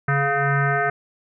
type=tone with frequency modulation; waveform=sine; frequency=699 Hz; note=F5; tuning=1 cent sharp; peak=-17 dBFS; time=0.08-0.9 s; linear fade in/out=5 ms; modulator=280 Hz; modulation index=4; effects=none